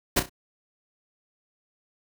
pink noise with echo, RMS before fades -20 dBFS, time 0.16-0.2 s, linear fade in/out 10 ms, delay 32 ms, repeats 3, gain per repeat -10 dB, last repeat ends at 0.296 s, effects none

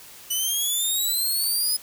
10% pulse exponential sweep, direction up, 2960 to 5070 Hz, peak -15 dBFS, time 0.3-1.77 s, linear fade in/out 10 ms, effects white hiss -45 dBFS RMS until 1.82 s

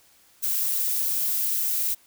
violet noise, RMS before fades -25 dBFS, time 0.42-1.95 s, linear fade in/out 20 ms, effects white hiss -58 dBFS RMS until 2.06 s

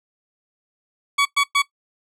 20% pulse tone bursts, 1129 Hz, C#6, 31 cents sharp, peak -10 dBFS, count 3, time 1.18-1.622 s, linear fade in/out 10 ms, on 74 ms, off 110 ms, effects noise-tail reverb RT60 0.1 s tail -17 dB re dry + low-pass 9000 Hz 12 dB/octave

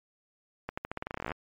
accelerating click train, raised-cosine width 0.5 ms, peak -19 dBFS, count 18, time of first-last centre 0.69-1.318 s, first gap 85 ms, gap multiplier 0.88, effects MP3 64 kbps

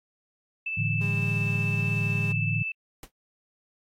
sine tone with tremolo, 2637 Hz, E7, in tune, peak -27 dBFS, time 0.66-2.72 s, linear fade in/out 5 ms, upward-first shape triangle, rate 16 Hz, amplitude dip 30%
sine chord, A suspended fourth, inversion none, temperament equal with one note detuned, 110 / 146.83 / 168.47 Hz, A2 / D3 / E3, 0 / 0 / +38 cents, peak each -27 / -30 / -32 dBFS, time 0.77-2.63 s, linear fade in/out 10 ms
30% pulse tone, 201.9 Hz, G#3, 49 cents flat, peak -33 dBFS, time 1.01-2.32 s, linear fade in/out 2 ms
pink noise with exponential decay, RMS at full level -37 dBFS, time 3.03-3.11 s, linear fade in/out 2 ms, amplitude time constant 16 ms
effects AAC 48 kbps

